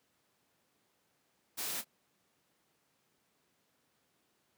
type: noise with echo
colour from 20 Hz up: white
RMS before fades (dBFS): -38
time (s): 1.57-1.82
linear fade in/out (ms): 20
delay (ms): 27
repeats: 1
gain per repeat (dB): -12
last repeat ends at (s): 1.847
effects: pink hiss -75 dBFS RMS until 4.57 s + high-pass 150 Hz 12 dB/octave